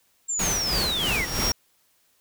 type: linear sweep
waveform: sine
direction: down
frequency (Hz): 7459 to 1864.7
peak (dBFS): -24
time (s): 0.28-1.26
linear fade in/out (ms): 20
type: noise with tremolo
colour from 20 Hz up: pink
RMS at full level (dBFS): -26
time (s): 0.39-1.52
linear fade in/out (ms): 5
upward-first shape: sine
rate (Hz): 3.1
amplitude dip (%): 55
type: tone with exponential growth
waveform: triangle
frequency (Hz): 5588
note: F8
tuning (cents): 0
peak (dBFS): -20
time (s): 0.78-1.52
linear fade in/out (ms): 1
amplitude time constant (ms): 160
effects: white hiss -65 dBFS RMS until 2.2 s

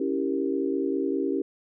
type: chord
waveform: sine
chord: C# diminished seventh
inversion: none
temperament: equal with one note detuned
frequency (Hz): 277.2 / 327 / 392 / 466.2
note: C#4 / E4 / G4 / Bb4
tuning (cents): 0 / -14 / 0 / 0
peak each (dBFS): -28 / -30 / -28 / -34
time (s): 0-1.42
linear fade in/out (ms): 5
effects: none

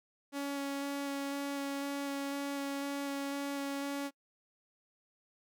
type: tone with vibrato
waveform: sawtooth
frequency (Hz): 280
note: C#4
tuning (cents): +18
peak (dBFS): -31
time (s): 0.32-4.11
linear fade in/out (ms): 50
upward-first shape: square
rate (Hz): 2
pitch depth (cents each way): 8
effects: noise-tail reverb RT60 0.1 s tail -24 dB re dry

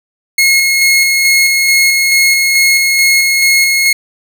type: tone with tremolo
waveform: sawtooth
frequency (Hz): 2165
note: C#7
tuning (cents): -41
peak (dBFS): -3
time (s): 0.38-3.93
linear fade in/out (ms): 5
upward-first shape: square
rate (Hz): 2.3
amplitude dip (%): 25
effects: none

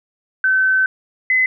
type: tone pair in turn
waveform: sine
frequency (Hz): 1530 / 2031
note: G6 / B6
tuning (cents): -42 / +48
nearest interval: perfect fourth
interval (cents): 490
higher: second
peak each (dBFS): -12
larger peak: neither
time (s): 0.44-0.86 / 1.3-1.46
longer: first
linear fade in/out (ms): 2
effects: none

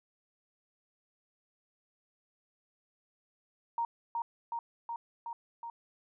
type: tone with echo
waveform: sine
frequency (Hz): 932.3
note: A#5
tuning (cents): 0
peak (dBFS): -29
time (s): 3.78-3.85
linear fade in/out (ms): 2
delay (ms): 370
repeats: 5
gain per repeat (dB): -2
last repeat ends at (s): 5.7
effects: none

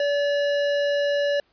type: tone with hard clipping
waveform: sine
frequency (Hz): 574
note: D5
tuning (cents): -40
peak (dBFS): -22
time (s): 0-1.4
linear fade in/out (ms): 2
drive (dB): 17
effects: pink hiss -65 dBFS RMS until 1.52 s + resampled to 11025 Hz

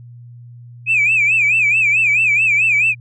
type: tone with vibrato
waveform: sine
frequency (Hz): 2470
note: D#7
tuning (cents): -13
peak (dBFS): -10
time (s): 0.86-2.95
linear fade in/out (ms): 50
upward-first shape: sine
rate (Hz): 4.6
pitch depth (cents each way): 140
effects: tanh soft clip ceiling -7 dBFS + added 120 Hz sine -35 dBFS peak until 3 s

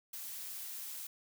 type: noise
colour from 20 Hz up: blue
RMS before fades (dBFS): -44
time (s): 0.13-1.07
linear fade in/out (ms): 5
effects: none

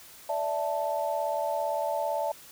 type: chord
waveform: sine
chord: D suspended second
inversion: none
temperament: equal with one note detuned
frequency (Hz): 581.6 / 659.3 / 880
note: D5 / E5 / A5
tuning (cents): -17 / 0 / 0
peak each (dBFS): -31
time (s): 0.29-2.32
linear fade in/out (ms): 5
effects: white hiss -50 dBFS RMS until 2.51 s

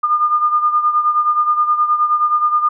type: beating tone pair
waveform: sine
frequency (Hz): 1211 / 1220.5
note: D#6 / D#6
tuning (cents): -47 / -34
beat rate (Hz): 9.5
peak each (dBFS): -13 / -19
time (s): 0.03-2.69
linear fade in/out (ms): 10
effects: none

